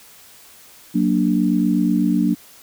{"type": "chord", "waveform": "sine", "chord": "Gb augmented", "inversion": "none", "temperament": "equal", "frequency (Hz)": [185, 233.1, 293.7], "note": ["Gb3", "Bb3", "D4"], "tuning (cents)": [0, 0, 0], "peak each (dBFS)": -19, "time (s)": [0.94, 2.35], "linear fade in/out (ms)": 20, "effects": ["white hiss -46 dBFS RMS until 2.62 s"]}